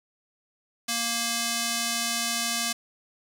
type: tone with band-pass filter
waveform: square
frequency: 233.1 Hz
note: A#3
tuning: in tune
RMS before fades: -28 dBFS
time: 0.88-2.73 s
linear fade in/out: 10 ms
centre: 6700 Hz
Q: 0.76
effects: none